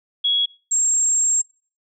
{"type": "tone pair in turn", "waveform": "sine", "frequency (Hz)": [3336, 7489], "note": ["G#7", "A#8"], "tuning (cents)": [7, 7], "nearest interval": "octave + major second", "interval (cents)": 1400, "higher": "second", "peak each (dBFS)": -16, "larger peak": "neither", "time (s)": [[0.24, 0.46], [0.71, 1.42]], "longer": "second", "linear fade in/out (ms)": 10, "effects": ["noise-tail reverb RT60 0.4 s tail -23 dB re dry"]}